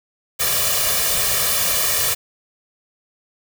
white noise with comb filter, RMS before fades -19 dBFS, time 0.39-2.15 s, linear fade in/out 20 ms, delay 1.7 ms, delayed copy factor +0.9, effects none

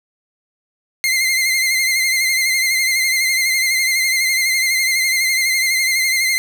sawtooth tone with vibrato, 2093 Hz, C7, in tune, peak -11 dBFS, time 1.04-6.38 s, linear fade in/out 0 ms, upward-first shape sine, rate 12 Hz, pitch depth 45 cents each way, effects none

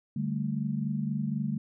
sine chord, D suspended fourth, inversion none, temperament equal, 146.83 / 196 / 220 Hz, D3 / G3 / A3, 0 / 0 / 0 cents, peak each -32 / -33 / -32 dBFS, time 0.16-1.58 s, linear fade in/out 5 ms, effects none

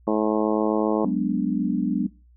harmonic tone, 107.7 Hz, A2, 37 cents flat, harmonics 2 / 3 / 4 / 5 / 6 / 7 / 8 / 9 / 10, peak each -25 / -24 / -26 / -27 / -30 / -35 / -33 / -36 / -34 dBFS, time 0.07-1.05 s, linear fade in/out 5 ms
sine chord, G# half-diminished seventh, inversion third, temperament equal, 185 / 207.7 / 246.9 / 293.7 Hz, F#3 / G#3 / B3 / D4, 0 / 0 / 0 / 0 cents, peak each -26 dBFS, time 1.04-2.07 s, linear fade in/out 10 ms
effects noise-tail reverb RT60 0.3 s tail -20 dB re dry + added 60 Hz sine -51 dBFS peak until 2.36 s

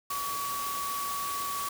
sine tone in noise, 1132 Hz, C#6, 36 cents sharp, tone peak -32 dBFS, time 0.1-1.69 s, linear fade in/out 5 ms, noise white, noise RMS -37 dBFS, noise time 0.1-1.69 s, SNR +2 dB, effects none

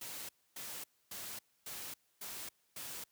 white noise bursts, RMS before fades -45 dBFS, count 6, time 0.01-3.04 s, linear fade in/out 5 ms, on 280 ms, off 270 ms, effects white hiss -75 dBFS RMS until 3.11 s + high-pass 60 Hz 12 dB/octave

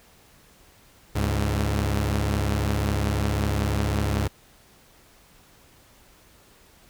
sawtooth tone pair together, 71.02 / 103.8 Hz, C#2 / G#2, +43 / 0 cents, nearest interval perfect fifth, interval 657 cents, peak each -21 dBFS, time 1.15-4.28 s, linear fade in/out 10 ms, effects pink hiss -55 dBFS RMS until 6.89 s

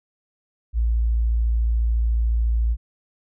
sine tone, 57 Hz, A#1, 38 cents flat, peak -17 dBFS, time 0.73-2.77 s, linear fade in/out 50 ms, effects none

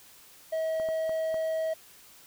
triangle tone, 641 Hz, E5, 49 cents flat, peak -25 dBFS, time 0.52-1.74 s, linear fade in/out 10 ms
clicks, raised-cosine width 1 ms, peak -28 dBFS, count 4, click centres 0.799 / 0.888 / 1.094 / 1.343 s
effects white hiss -54 dBFS RMS until 2.26 s

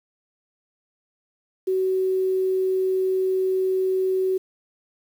sine tone with quantisation, 376.3 Hz, F#4, 29 cents sharp, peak -19 dBFS, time 1.67-4.38 s, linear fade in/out 10 ms, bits 8, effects none

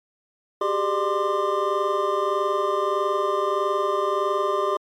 triangle tone cluster, 385.8 / 407.4 / 600 / 1044 / 1191 Hz, G4 / G#4 / D5 / C6 / D6, -28 / -33 / +37 / -4 / +24 cents, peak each -25 dBFS, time 0.61-4.77 s, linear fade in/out 5 ms, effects MP3 96 kbps

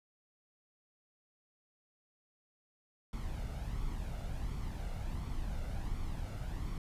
brown noise with flanger, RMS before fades -38 dBFS, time 3.13-6.78 s, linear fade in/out 2 ms, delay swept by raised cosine 0.89 to 1.44 ms, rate 1.4 Hz, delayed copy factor +0.5, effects resampled to 32000 Hz

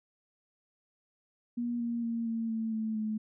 sine tone with pitch steps, 239 / 235 / 231.1 / 227.3 / 223.5 / 219.8 / 216.1 Hz, A#3 / A#3 / A#3 / A#3 / A3 / A3 / A3, +43 / +14 / -15 / -43 / +27 / -2 / -31 cents, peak -30 dBFS, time 1.57-3.18 s, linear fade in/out 10 ms, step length 230 ms, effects none

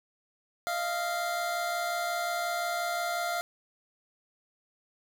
25% pulse tone pair together, 629.4 / 695 Hz, D#5 / F5, +20 / -9 cents, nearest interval major second, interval 171 cents, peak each -34 / -26 dBFS, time 0.67-3.41 s, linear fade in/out 0 ms, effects none

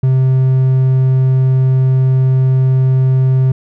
triangle tone, 130.81 Hz, C3, in tune, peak -6 dBFS, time 0.03-3.52 s, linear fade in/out 5 ms, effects none

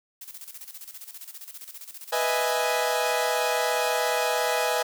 blue noise with tremolo, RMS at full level -40 dBFS, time 0.21-2.51 s, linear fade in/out 5 ms, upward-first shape square, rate 15 Hz, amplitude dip 70%
sawtooth chord, E major seventh, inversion second, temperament equal, 493.9 / 622.3 / 659.3 / 830.6 Hz, B4 / D#5 / E5 / G#5, 0 / 0 / 0 / 0 cents, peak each -24 / -25 / -27 / -24 dBFS, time 2.12-4.83 s, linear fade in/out 10 ms
effects none

